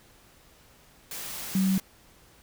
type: tone in noise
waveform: sine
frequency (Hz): 190.3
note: F#3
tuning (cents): +49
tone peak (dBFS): -21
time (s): 1.55-1.78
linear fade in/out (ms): 2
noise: white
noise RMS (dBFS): -37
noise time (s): 1.11-1.8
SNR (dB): +13
effects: pink hiss -57 dBFS RMS until 2.42 s